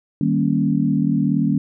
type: chord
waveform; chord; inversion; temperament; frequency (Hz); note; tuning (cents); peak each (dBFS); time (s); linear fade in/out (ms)
sine; Eb dominant seventh; none; equal; 155.56 / 196 / 233.1 / 277.2; Eb3 / G3 / Bb3 / Db4; 0 / 0 / 0 / 0; -21; 0.21-1.58; 2
effects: none